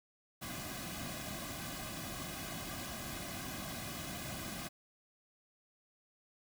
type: noise with comb filter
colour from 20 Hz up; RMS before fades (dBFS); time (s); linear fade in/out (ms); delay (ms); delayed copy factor
pink; -43; 0.41-4.69; 20; 2.2; -0.85
effects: none